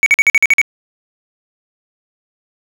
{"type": "tone bursts", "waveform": "triangle", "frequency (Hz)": 2247, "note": "C#7", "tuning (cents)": 23, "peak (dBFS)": -4, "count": 8, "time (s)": [0.03, 0.615], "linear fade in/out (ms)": 0, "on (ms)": 32, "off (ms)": 47, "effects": []}